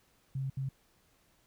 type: tone bursts at uneven times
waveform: sine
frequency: 134.4 Hz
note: C3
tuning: 47 cents sharp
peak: -32 dBFS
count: 2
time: 0.35-0.5 / 0.57-0.69 s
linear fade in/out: 5 ms
effects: pink hiss -69 dBFS RMS until 1.46 s